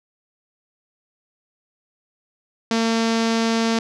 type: tone with low-pass filter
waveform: sawtooth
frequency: 227.2 Hz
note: A#3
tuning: 44 cents flat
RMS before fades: -20 dBFS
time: 2.71-3.79 s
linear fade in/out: 2 ms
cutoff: 5400 Hz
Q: 1.9
effects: none